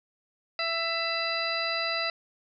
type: harmonic tone with a mistuned harmonic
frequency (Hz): 665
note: E5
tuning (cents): +15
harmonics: 1 / 2 / 3 / 4 / 6 / 7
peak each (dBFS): -34 / -34 / -34 / -34 / -34 / -34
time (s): 0.59-2.1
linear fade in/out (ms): 2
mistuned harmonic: 7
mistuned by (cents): +57
effects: none

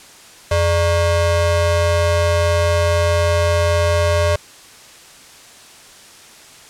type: ring-modulated tone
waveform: square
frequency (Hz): 254.4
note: C4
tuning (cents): -48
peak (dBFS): -11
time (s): 0.51-4.36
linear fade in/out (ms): 5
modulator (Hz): 342
effects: white hiss -42 dBFS RMS until 6.69 s + low-pass 9000 Hz 12 dB/octave

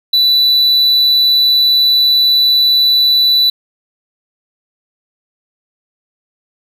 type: tone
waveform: triangle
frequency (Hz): 3971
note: B7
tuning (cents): +9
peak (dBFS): -6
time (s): 0.13-3.5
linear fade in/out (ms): 5
effects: none

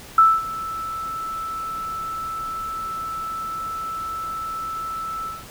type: tone with ADSR envelope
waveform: sine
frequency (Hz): 1318.5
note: E6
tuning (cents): 0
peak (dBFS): -8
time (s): 0.18-5.45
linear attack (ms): 4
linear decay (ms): 230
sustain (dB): -18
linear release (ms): 190
effects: pink hiss -41 dBFS RMS until 5.5 s

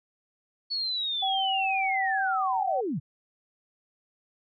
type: linear sweep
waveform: sine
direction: down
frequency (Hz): 4435 to 110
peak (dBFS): -27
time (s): 0.7-3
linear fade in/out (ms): 20
type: tone with pitch glide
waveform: sine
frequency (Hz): 770 to 762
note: G5 to G5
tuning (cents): -31 to -49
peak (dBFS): -26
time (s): 1.22-2.81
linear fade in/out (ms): 10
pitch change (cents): -18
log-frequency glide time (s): 2.23-2.38
effects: none

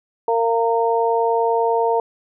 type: harmonic tone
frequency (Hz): 230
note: A#3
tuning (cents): -23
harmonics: 2 / 3 / 4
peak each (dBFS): -18 / -22 / -20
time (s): 0.28-2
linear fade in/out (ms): 2
effects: none

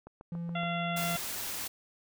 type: click train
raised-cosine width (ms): 1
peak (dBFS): -33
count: 5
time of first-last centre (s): 0.07-0.633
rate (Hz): 7.1
type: tone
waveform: triangle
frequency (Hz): 170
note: F3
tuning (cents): -46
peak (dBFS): -32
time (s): 0.32-1.16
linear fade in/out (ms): 2
type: harmonic tone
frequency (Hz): 687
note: F5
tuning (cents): -29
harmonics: 1 / 2 / 3 / 4 / 5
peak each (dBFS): -35 / -38 / -40 / -41 / -42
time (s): 0.55-1.17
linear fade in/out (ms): 5
type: noise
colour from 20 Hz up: white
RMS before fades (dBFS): -37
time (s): 0.96-1.68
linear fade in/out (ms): 10
effects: none

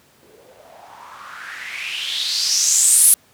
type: noise with low-pass filter sweep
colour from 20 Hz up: violet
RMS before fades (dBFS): -20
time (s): 0.23-3.14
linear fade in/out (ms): 0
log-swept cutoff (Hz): 380 to 11000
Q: 5.4
effects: pink hiss -54 dBFS RMS until 3.33 s + high-pass 100 Hz 12 dB/octave

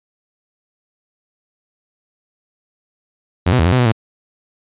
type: tone with pitch steps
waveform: sawtooth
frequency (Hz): 89.4 / 126.1 / 81 / 89.8 / 127.3 / 122.8 / 111.4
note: F2 / B2 / E2 / F2 / C3 / B2 / A2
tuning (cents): +41 / +36 / -30 / +49 / -47 / -9 / +22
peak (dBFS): -7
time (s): 3.46-3.922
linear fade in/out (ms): 10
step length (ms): 66
effects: resampled to 8000 Hz

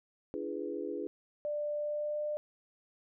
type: chord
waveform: sine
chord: D diminished seventh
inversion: none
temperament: equal with one note detuned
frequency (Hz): 293.7 / 340.7 / 415.3 / 493.9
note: D4 / F4 / Ab4 / Cb5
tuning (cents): 0 / -43 / 0 / 0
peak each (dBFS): -41 / -40 / -39 / -42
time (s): 0.34-1.07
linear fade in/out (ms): 0
type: tone with pitch glide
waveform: sine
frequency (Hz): 592 to 598.5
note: D5 to D5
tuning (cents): +14 to +33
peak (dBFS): -32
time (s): 1.45-2.37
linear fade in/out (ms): 0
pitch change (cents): +19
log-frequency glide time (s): 1.76-2.22
effects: none

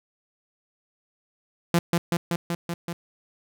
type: tone with echo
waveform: sawtooth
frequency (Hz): 171.1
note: F3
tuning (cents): -35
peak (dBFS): -13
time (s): 1.74-1.79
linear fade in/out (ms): 2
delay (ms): 190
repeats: 6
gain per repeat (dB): -2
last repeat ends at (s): 2.93
effects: none

